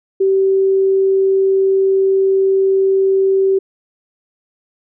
sine tone, 385.9 Hz, G4, 27 cents flat, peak -10 dBFS, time 0.2-3.59 s, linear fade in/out 10 ms, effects none

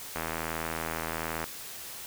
click train, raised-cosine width 0.5 ms, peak -17 dBFS, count 105, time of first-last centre 0.16-1.441 s, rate 81.2 Hz, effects white hiss -42 dBFS RMS until 2.06 s

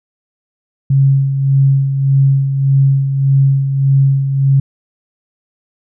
sine tone with tremolo, 136.7 Hz, C#3, 24 cents flat, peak -6 dBFS, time 0.9-4.6 s, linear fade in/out 5 ms, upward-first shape sine, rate 1.7 Hz, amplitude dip 55%, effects none

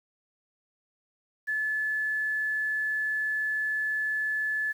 sine tone with quantisation, 1727 Hz, A6, 33 cents flat, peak -26 dBFS, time 1.47-4.73 s, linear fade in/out 20 ms, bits 9, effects none

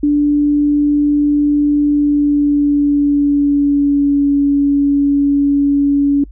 sine tone with pitch glide, 292.3 to 283.3 Hz, D4 to C#4, -8 to +38 cents, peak -9 dBFS, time 0.03-6.24 s, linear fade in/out 5 ms, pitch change -54 cents, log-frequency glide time 1.85-4.34 s, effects noise-tail reverb RT60 0.1 s tail -26 dB re dry + added 50 Hz sine -32 dBFS peak until 6.31 s

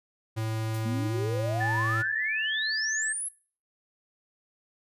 square tone with pitch glide, 110.8 to 111.76 Hz, A2 to A2, +13 to +27 cents, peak -29 dBFS, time 0.36-2.03 s, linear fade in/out 20 ms, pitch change +14 cents, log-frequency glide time 0.62-1.74 s
blue noise with exponential decay, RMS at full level -40 dBFS, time 0.74-0.92 s, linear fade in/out 5 ms, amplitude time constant 38 ms
sine exponential sweep, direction up, 219.6 to 11250 Hz, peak -30 dBFS, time 0.85-3.29 s, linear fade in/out 10 ms
sine tone, 1749 Hz, A6, 11 cents flat, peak -28 dBFS, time 1.6-3.13 s, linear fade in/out 10 ms
effects noise-tail reverb RT60 0.4 s tail -19 dB re dry + resampled to 32000 Hz

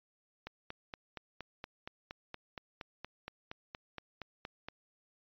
click train, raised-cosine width 0.3 ms, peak -26 dBFS, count 19, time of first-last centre 0.47-4.685 s, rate 4.27 Hz, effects resampled to 11025 Hz

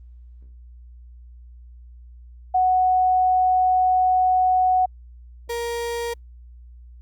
sine / 35% pulse tone pair in turn, 740 / 470 Hz, F#5 / A#4, 0 / +14 cents, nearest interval minor sixth, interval 786 cents, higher first, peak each -15 / -23 dBFS, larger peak first, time 2.54-4.86 / 5.49-6.14 s, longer first, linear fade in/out 10 ms, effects added 60 Hz sine -41 dBFS peak until 7.01 s + Opus 24 kbps

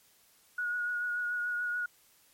sine tone with vibrato, 1451 Hz, F#6, 34 cents flat, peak -30 dBFS, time 0.58-1.86 s, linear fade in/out 5 ms, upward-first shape triangle, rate 6.9 Hz, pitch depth 24 cents each way, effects white hiss -64 dBFS RMS until 2.33 s + MP3 64 kbps

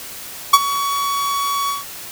45% pulse tone with ADSR envelope, 1126 Hz, C#6, 27 cents sharp, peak -3 dBFS, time 0.53-1.85 s, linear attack 9 ms, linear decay 38 ms, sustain -15 dB, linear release 160 ms, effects white hiss -33 dBFS RMS until 2.11 s

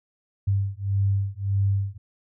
sine beating tone pair, 98 / 99.7 Hz, G2 / G2, 0 / +30 cents, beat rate 1.7 Hz, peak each -24 dBFS, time 0.47-1.98 s, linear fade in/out 10 ms, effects none

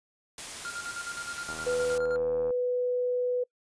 white noise, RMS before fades -39 dBFS, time 0.38-1.98 s, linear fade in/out 2 ms
triangle tone with tremolo, 1400 Hz, F6, 4 cents sharp, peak -32 dBFS, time 0.65-2.16 s, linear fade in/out 0 ms, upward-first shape square, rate 9.6 Hz, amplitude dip 65%
click train, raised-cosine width 1 ms, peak -28 dBFS, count 82, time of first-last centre 1.49-2.506 s, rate 79.7 Hz
sine tone, 495.2 Hz, B4, 5 cents sharp, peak -25 dBFS, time 1.66-3.44 s, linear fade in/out 10 ms
effects noise-tail reverb RT60 0.1 s tail -26 dB re dry + resampled to 22050 Hz

